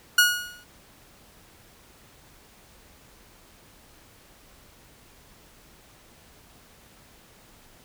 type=tone with exponential decay; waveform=sawtooth; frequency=1449 Hz; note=F#6; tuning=37 cents flat; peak=-9 dBFS; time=0.18-0.64 s; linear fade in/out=5 ms; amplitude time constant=100 ms; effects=pink hiss -54 dBFS RMS until 7.84 s